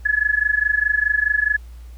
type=tone with amplitude modulation; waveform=sine; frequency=1702 Hz; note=G#6; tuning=42 cents sharp; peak=-12 dBFS; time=0.05-1.57 s; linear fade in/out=10 ms; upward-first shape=sine; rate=24.8 Hz; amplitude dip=90%; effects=added 59 Hz sine -35 dBFS peak until 1.97 s + pink hiss -55 dBFS RMS until 1.97 s